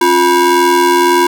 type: ring-modulated tone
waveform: square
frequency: 311.1 Hz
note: D#4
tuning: in tune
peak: -5 dBFS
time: 0.01-1.27 s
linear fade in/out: 5 ms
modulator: 663 Hz
effects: none